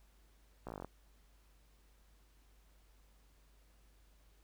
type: slowing click train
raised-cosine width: 1 ms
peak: -30 dBFS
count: 10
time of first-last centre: 0.67-0.846 s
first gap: 16 ms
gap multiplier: 1.05
effects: added 50 Hz sine -64 dBFS peak until 4.43 s + pink hiss -72 dBFS RMS until 4.43 s